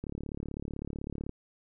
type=click train; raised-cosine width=3 ms; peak=-24 dBFS; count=46; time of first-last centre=0.04-1.293 s; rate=35.9 Hz; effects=none